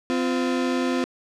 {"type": "tone pair together", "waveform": "35% pulse", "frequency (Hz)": [257.1, 348.7], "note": ["C4", "F4"], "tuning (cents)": [-30, -3], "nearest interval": "perfect fourth", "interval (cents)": 527, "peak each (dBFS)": [-21, -25], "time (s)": [0.1, 1.04], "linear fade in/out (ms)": 0, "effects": ["low-pass 6000 Hz 12 dB/octave"]}